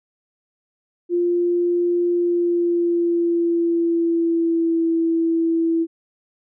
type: tone with pitch glide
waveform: sine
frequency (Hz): 349.2 to 330.2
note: F4 to E4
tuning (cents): 0 to +3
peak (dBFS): -16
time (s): 1.09-5.87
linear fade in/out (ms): 50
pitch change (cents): -97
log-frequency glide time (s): 2.1-4.85
effects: none